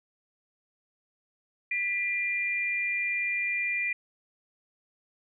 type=tone pair together; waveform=sine; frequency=1975.5 / 2394 Hz; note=B6 / D7; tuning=0 / +33 cents; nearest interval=minor third; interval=333 cents; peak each=-31 / -28 dBFS; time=1.71-3.93 s; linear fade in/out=5 ms; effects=none